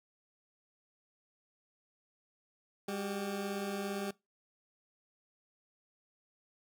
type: tone pair together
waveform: 20% pulse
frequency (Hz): 200.8 / 384.1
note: G3 / G4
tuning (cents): +42 / -35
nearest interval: major seventh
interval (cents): 1123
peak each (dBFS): -32 / -37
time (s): 2.88-4.11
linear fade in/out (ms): 5
effects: noise-tail reverb RT60 0.2 s tail -21 dB re dry